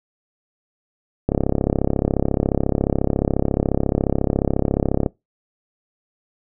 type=click train; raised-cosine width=2 ms; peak=-4 dBFS; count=130; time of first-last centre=1.29-5.062 s; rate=34.2 Hz; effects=noise-tail reverb RT60 0.2 s tail -23 dB re dry